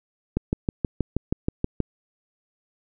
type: click train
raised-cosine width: 3 ms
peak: -9 dBFS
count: 10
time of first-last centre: 0.37-1.803 s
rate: 6.28 Hz
effects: none